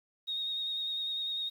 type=tone with vibrato; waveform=sine; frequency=3729 Hz; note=A#7; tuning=in tune; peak=-32 dBFS; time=0.27-1.5 s; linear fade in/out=20 ms; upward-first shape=square; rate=10 Hz; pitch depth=17 cents each way; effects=10-bit